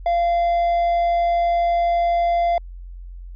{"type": "tone", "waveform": "triangle", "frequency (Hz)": 689, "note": "F5", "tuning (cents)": -24, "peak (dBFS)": -14, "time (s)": [0.06, 2.58], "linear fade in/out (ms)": 2, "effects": ["added 44 Hz sine -33 dBFS peak until 3.35 s", "resampled to 11025 Hz"]}